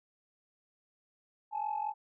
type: tone pair together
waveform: sine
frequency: 830.5 / 875 Hz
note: G#5 / A5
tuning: 0 / -10 cents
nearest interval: minor second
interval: 90 cents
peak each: -34 / -34 dBFS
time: 1.51-1.94 s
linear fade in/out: 50 ms
effects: tanh soft clip ceiling -26 dBFS